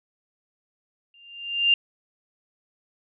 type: tone with exponential growth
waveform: sine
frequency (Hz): 2794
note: F7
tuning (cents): 0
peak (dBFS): -13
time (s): 1.14-1.74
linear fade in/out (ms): 2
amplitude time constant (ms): 130
effects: none